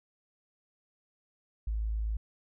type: tone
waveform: sine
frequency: 54.1 Hz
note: A1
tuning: 29 cents flat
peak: -29 dBFS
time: 1.67-2.17 s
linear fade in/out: 5 ms
effects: none